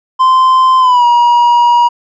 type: tone with pitch glide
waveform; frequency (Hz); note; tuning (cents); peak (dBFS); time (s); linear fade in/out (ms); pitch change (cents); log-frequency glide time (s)
triangle; 1037 to 956.4; C6 to A#5; -16 to +44; -3; 0.19-1.89; 20; -140; 0.79-1.05
effects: resampled to 16000 Hz